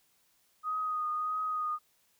sine tone with vibrato, 1244.5 Hz, D#6, in tune, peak -30 dBFS, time 0.63-1.79 s, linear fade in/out 50 ms, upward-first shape triangle, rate 1.6 Hz, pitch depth 26 cents each way, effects white hiss -70 dBFS RMS until 2.19 s

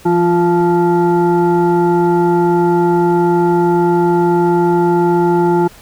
sine tone with frequency modulation, 349.2 Hz, F4, in tune, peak -9 dBFS, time 0.05-5.68 s, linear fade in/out 10 ms, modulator 520 Hz, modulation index 1, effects pink hiss -41 dBFS RMS until 5.81 s

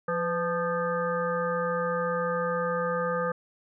harmonic tone with a mistuned harmonic, 174.61 Hz, F3, in tune, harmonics 1 / 3 / 5 / 7 / 9 / 10, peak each -34 / -28 / -39 / -31 / -36 / -43 dBFS, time 0.08-3.32 s, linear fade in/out 5 ms, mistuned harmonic 3, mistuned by -61 cents, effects none

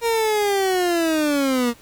30% pulse linear sweep, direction down, 470 to 232.5 Hz, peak -15 dBFS, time 0.01-1.74 s, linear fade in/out 50 ms, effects pink hiss -49 dBFS RMS until 1.81 s

